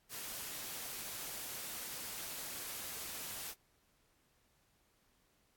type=noise; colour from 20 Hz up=white; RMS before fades=-44 dBFS; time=0.09-3.55 s; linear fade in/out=50 ms; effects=pink hiss -74 dBFS RMS until 5.56 s + AAC 64 kbps